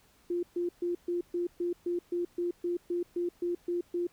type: tone bursts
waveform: sine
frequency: 349.2 Hz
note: F4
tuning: in tune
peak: -28 dBFS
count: 15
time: 0.3-4.07 s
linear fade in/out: 5 ms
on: 130 ms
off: 130 ms
effects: pink hiss -64 dBFS RMS until 4.12 s